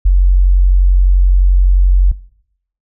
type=tone; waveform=sine; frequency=45.79 Hz; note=F#1; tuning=17 cents flat; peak=-5 dBFS; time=0.05-2.12 s; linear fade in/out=10 ms; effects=noise-tail reverb RT60 0.7 s tail -20 dB re dry